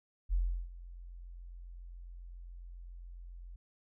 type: tone with ADSR envelope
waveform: sine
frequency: 43.65 Hz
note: F1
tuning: in tune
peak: -26 dBFS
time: 0.29-3.56 s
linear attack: 42 ms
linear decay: 350 ms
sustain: -19 dB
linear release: 4 ms
effects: none